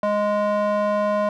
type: tone with band-pass filter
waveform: square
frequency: 207.7 Hz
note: G#3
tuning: in tune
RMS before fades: -21 dBFS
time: 0.03-1.29 s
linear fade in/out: 2 ms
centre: 780 Hz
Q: 3.8
effects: none